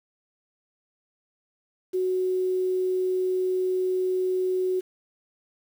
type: tone with quantisation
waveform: sine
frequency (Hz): 370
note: F#4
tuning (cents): 0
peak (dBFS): -22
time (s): 1.93-4.81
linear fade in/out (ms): 20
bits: 8
effects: none